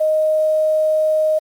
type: tone with quantisation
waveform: sine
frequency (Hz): 622.3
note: D#5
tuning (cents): 0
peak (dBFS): -13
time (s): 0-1.39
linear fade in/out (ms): 10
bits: 7
effects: Opus 32 kbps